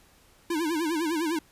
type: tone with vibrato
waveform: square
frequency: 322.5 Hz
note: E4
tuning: 38 cents flat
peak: -26 dBFS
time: 0.5-1.39 s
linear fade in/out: 5 ms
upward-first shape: sine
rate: 9.9 Hz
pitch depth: 130 cents each way
effects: pink hiss -59 dBFS RMS until 1.51 s + resampled to 32000 Hz